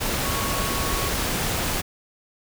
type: tone in noise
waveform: sine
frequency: 1109 Hz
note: C#6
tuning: in tune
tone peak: -31 dBFS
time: 0.23-1.1 s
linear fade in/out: 20 ms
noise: pink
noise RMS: -25 dBFS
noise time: 0-1.82 s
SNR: -9 dB
effects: none